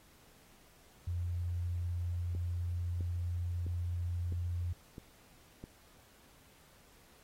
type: tone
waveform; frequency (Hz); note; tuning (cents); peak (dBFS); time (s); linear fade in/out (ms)
sine; 87.31; F2; 0; -33; 1.07-4.73; 5
type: click train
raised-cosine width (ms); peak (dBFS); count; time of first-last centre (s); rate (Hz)
3; -32; 6; 2.35-5.639; 1.52
effects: pink hiss -63 dBFS RMS until 7.23 s + AAC 48 kbps